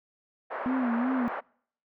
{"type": "band-pass noise", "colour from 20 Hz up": "pink", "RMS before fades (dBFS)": -35, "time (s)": [0.5, 1.41], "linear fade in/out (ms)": 20, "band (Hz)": [500, 1600], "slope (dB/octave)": 24}
{"type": "tone with vibrato", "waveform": "sine", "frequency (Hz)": 246.9, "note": "B3", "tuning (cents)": 0, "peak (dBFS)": -25, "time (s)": [0.66, 1.28], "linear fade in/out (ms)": 0, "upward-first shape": "sine", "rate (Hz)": 2.7, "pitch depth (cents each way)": 110}
{"effects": ["noise-tail reverb RT60 0.6 s tail -26 dB re dry"]}